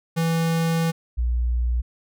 square / sine tone pair in turn, 164.81 / 59.94 Hz, E3 / A#1, 0 / +49 cents, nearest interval octave + tritone, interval 1751 cents, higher first, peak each -20 / -19 dBFS, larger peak second, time 0.16-0.92 / 1.17-1.82 s, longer first, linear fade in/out 20 ms, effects none

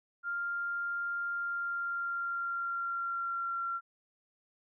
sine tone with pitch glide, 1396.9 to 1370.5 Hz, F6 to F6, 0 to -33 cents, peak -32 dBFS, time 0.23-3.81 s, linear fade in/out 50 ms, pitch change -33 cents, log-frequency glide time 1.31-3.63 s, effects none

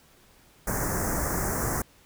pink band-stop noise, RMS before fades -28 dBFS, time 0.67-1.82 s, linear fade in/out 5 ms, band 1900 to 5800 Hz, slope 48 dB/octave, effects pink hiss -58 dBFS RMS until 2.05 s

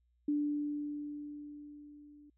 sine tone with level ramp, 293.7 Hz, D4, in tune, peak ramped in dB -28 to -55 dBFS, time 0.28-2.3 s, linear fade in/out 5 ms, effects added 60 Hz sine -70 dBFS peak until 2.37 s

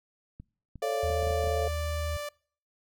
clicks, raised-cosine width 5 ms, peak -31 dBFS, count 8, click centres 0.4 / 0.757 / 1.103 / 1.228 / 1.271 / 1.308 / 1.44 / 1.473 s
sawtooth tone, 587.3 Hz, D5, in tune, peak -30 dBFS, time 0.82-2.29 s, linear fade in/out 5 ms
sine chord, A augmented, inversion none, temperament just, 440 / 550 / 687.5 Hz, A4 / C#5 / E#5, 0 / -14 / -27 cents, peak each -32 dBFS, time 0.82-1.68 s, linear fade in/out 5 ms
sine tone with pitch glide, 79.6 to 78.14 Hz, D#2 to D#2, +40 to +8 cents, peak -30 dBFS, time 1.03-2.17 s, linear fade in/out 5 ms, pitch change -32 cents, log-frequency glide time 1.36-1.64 s
effects noise-tail reverb RT60 0.5 s tail -25 dB re dry

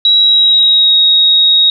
sine tone with pitch glide, 3874 to 3775 Hz, B7 to A#7, -34 to +21 cents, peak -5 dBFS, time 0.05-1.7 s, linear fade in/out 2 ms, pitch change -45 cents, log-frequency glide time 0.17-0.96 s, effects none

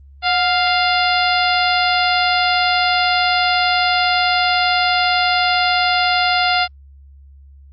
harmonic tone with a mistuned harmonic, 698 Hz, F5, 1 cent flat, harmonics 1 / 2 / 3 / 4 / 5 / 6 / 7, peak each -17 / -20 / -22 / -23 / -24 / -25 / -25 dBFS, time 0.22-6.68 s, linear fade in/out 50 ms, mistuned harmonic 1, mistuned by +71 cents, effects added 69 Hz sine -40 dBFS peak until 7.72 s + Opus 32 kbps

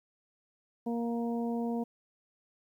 harmonic tone, 234.2 Hz, A#3, 8 cents sharp, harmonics 1 / 2 / 3 / 4, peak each -31 / -37 / -41 / -46 dBFS, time 0.86-1.84 s, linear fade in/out 10 ms, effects 11-bit

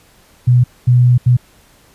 sine tone bursts at uneven times, 123.47 Hz, B2, in tune, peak -6 dBFS, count 3, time 0.47-0.64 / 0.87-1.18 / 1.26-1.37 s, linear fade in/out 10 ms, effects pink hiss -49 dBFS RMS until 1.94 s + resampled to 32000 Hz

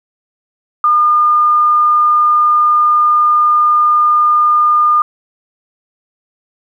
sine tone, 1212 Hz, D#6, 46 cents flat, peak -7 dBFS, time 0.84-5.02 s, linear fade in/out 2 ms, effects 8-bit

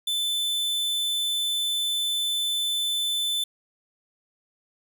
45% pulse tone, 3520 Hz, A7, in tune, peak -24 dBFS, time 0.07-3.44 s, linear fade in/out 5 ms, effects none

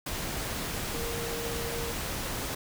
sine tone in noise, 466.2 Hz, A#4, in tune, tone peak -36 dBFS, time 0.94-1.92 s, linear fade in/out 5 ms, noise pink, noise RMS -34 dBFS, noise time 0.06-2.55 s, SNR -5 dB, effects none

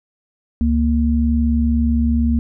sine tone pair together, 70.84 / 233.1 Hz, C#2 / A#3, +38 / 0 cents, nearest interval octave + major sixth, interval 2062 cents, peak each -16 dBFS, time 0.61-2.39 s, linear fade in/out 0 ms, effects none

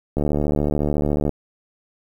click train, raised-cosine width 2 ms, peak -8 dBFS, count 84, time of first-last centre 0.17-1.293 s, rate 73.9 Hz, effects 8-bit

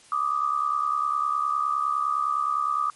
sine tone pair together, 1174.7 / 1244.5 Hz, D6 / D#6, 0 / 0 cents, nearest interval minor second, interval 100 cents, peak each -25 dBFS, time 0.12-2.9 s, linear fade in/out 2 ms, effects white hiss -53 dBFS RMS until 2.95 s + MP3 48 kbps

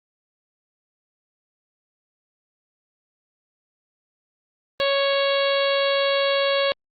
harmonic tone, 554.4 Hz, C#5, in tune, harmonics 1 / 2 / 3 / 4 / 5 / 6 / 7 / 8, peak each -20 / -28 / -30 / -31 / -31 / -29 / -31 / -33 dBFS, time 4.8-6.72 s, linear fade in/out 0 ms, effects Opus 24 kbps

